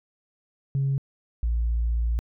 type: tone pair in turn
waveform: sine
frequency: 137 / 57.6 Hz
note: C#3 / A#1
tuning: -20 / -20 cents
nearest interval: octave + minor third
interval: 1500 cents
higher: first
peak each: -20 dBFS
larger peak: neither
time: 0.75-0.98 / 1.43-2.19 s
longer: second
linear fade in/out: 0 ms
effects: tanh soft clip ceiling -18 dBFS